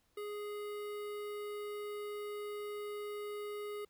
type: tone with notch filter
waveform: square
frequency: 415.3 Hz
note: G#4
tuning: in tune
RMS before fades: -42 dBFS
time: 0.17-3.85 s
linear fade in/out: 5 ms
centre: 6200 Hz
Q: 0.95
effects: pink hiss -75 dBFS RMS until 3.89 s